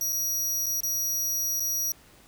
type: tone with dropouts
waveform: sawtooth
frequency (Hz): 5760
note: F#8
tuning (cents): -47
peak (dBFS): -23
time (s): 0.01-1.92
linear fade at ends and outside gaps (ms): 1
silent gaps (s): 0.124-0.128 / 0.66-0.665 / 0.805-0.833 / 1.598-1.604
effects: pink hiss -55 dBFS RMS until 2.27 s